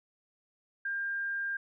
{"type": "tone", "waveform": "sine", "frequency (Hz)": 1600, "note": "G6", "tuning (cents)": 35, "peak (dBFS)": -31, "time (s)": [0.85, 1.57], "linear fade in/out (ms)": 5, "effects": []}